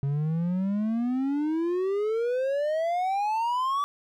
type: exponential sweep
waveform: triangle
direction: up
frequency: 136.6 to 1161 Hz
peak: -22 dBFS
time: 0.03-3.84 s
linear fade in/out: 0 ms
effects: none